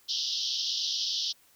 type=band-pass noise; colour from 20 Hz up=white; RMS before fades=-31 dBFS; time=0.08-1.33 s; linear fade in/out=20 ms; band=3000 to 5700 Hz; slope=96 dB/octave; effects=white hiss -62 dBFS RMS until 1.55 s